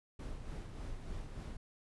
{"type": "noise with tremolo", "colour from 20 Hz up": "brown", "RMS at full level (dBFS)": -42, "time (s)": [0.19, 1.57], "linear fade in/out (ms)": 5, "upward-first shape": "sine", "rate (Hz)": 3.4, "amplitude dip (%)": 40, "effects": ["resampled to 24000 Hz"]}